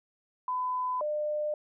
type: tone pair in turn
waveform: sine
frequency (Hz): 1006 / 600.9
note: B5 / D5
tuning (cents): +32 / +40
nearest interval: major sixth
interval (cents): 892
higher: first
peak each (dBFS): -28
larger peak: neither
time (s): 0.48-1.01 / 1.01-1.54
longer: neither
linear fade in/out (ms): 2
effects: none